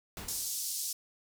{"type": "noise with exponential decay", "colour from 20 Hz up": "pink", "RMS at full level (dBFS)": -40, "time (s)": [0.17, 0.73], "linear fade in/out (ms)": 1, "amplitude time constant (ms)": 120}
{"type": "band-pass noise", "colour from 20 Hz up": "pink", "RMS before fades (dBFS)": -36, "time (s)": [0.28, 0.93], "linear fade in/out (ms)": 5, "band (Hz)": [5000, 15000], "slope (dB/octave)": 24}
{"effects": []}